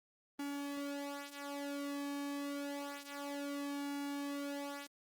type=tone with flanger; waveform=sawtooth; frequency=284 Hz; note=C#4; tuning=42 cents sharp; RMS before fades=-42 dBFS; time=0.39-4.87 s; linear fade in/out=5 ms; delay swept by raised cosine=1.9 to 5 ms; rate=0.28 Hz; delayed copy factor=-0.75; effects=Opus 32 kbps